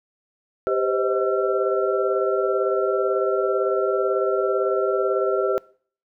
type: tone cluster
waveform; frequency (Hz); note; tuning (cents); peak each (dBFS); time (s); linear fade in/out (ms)
sine; 393.1 / 510 / 528 / 632 / 1351; G4 / C5 / C5 / D#5 / E6; +5 / -44 / +16 / +27 / +42; -22 / -27 / -28 / -26 / -28; 0.67-5.58; 0
effects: noise-tail reverb RT60 0.5 s tail -23 dB re dry